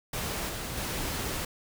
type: noise with level steps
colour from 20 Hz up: pink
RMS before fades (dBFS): -33 / -36 / -33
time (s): 0.13-1.45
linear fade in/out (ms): 5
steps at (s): 0.49 / 0.77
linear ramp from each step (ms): 5
effects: none